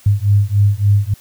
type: beating tone pair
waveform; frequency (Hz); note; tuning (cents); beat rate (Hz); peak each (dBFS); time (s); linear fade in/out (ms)
sine; 100 / 103.5; G2 / G#2; +35 / -5; 3.5; -13; 0.06-1.14; 5
effects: white hiss -46 dBFS RMS until 1.2 s